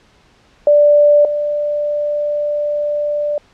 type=tone pair in turn; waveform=sine; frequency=587.3 / 589.8 Hz; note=D5 / D5; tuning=0 / +7 cents; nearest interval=unison; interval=7 cents; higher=second; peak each=-6 / -15 dBFS; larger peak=first; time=0.67-1.25 / 1.25-3.38 s; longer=second; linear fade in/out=2 ms; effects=pink hiss -51 dBFS RMS until 3.53 s + low-pass 5000 Hz 12 dB/octave